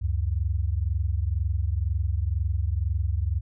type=tone pair together; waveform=sine; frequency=70.47 / 92.5 Hz; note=C#2 / F#2; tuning=+29 / 0 cents; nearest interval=perfect fourth; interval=471 cents; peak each=-25 / -26 dBFS; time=0.01-3.41 s; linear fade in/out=20 ms; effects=none